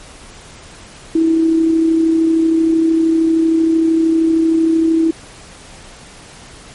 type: tone with amplitude modulation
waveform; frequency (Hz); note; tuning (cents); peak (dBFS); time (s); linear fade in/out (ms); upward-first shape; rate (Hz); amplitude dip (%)
sine; 325.2; E4; -23; -8; 1.15-5.11; 5; sine; 33; 35
effects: pink hiss -38 dBFS RMS until 6.74 s + MP3 48 kbps